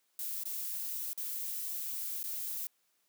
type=noise with dropouts; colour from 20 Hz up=violet; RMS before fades=-38 dBFS; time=0.19-2.67 s; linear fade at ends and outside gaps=2 ms; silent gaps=0.436-0.454 / 1.132-1.176 / 2.231-2.239 s; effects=white hiss -75 dBFS RMS until 3.08 s + high-pass 200 Hz 12 dB/octave